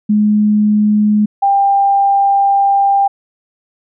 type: tone pair in turn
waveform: sine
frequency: 210.4 / 794.4 Hz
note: G#3 / G5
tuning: +23 / +23 cents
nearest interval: octave + major seventh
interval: 2300 cents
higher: second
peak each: -8 dBFS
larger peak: neither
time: 0.09-1.26 / 1.42-3.08 s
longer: second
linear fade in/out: 10 ms
effects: none